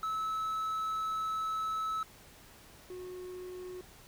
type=tone pair in turn; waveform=triangle; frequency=1300 / 364.8 Hz; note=E6 / F#4; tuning=-24 / -24 cents; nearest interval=octave + minor seventh; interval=2200 cents; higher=first; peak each=-30 / -39 dBFS; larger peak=first; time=0.03-2.03 / 2.9-3.81 s; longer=first; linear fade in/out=2 ms; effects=pink hiss -56 dBFS RMS until 4.07 s